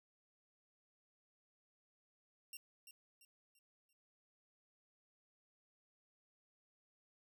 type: tone with echo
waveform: 10% pulse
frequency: 2762 Hz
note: F7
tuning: 20 cents flat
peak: -39 dBFS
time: 2.53-2.57 s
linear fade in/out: 2 ms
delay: 340 ms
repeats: 4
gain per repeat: -8 dB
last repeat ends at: 3.93 s
effects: none